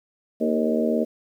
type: harmonic tone with a mistuned harmonic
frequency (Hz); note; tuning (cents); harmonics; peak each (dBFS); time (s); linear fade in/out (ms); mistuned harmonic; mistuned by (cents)
77.78; D#2; 0; 3 / 4 / 5 / 6 / 7 / 8; -23 / -28 / -29 / -27 / -29 / -27; 0.4-1.05; 20; 5; +37
effects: 9-bit